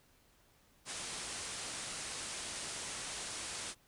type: low-pass noise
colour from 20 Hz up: white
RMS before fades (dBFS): -43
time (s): 0.85-3.75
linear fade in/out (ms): 50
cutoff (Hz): 9900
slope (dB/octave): 96
effects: pink hiss -68 dBFS RMS until 3.87 s